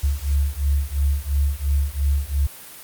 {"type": "beating tone pair", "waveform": "sine", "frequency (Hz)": [69.3, 72.2], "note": ["C#2", "D2"], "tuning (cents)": [0, -29], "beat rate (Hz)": 2.9, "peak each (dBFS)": [-21, -21], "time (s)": [0.03, 2.47], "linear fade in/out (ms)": 10, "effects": ["white hiss -40 dBFS RMS until 2.83 s", "Opus 48 kbps"]}